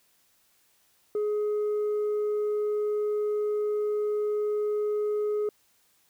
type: tone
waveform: sine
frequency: 419.7 Hz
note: G#4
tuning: 18 cents sharp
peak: -22 dBFS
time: 1.15-5.49 s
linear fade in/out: 2 ms
effects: tanh soft clip ceiling -24 dBFS + white hiss -66 dBFS RMS until 6.09 s